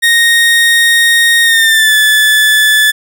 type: tone with pitch glide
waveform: 30% pulse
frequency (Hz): 1860 to 1735.4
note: A#6 to A6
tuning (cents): -4 to -24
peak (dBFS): -3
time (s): 0.02-2.92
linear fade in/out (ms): 20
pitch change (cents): -120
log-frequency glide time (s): 1.43-1.95
effects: none